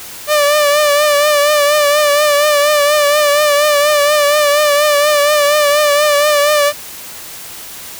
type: tone with vibrato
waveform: sawtooth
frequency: 589 Hz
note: D5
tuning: 5 cents sharp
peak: -5 dBFS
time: 0.27-6.73 s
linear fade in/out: 50 ms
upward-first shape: triangle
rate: 4.2 Hz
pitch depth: 58 cents each way
effects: white hiss -30 dBFS RMS until 7.99 s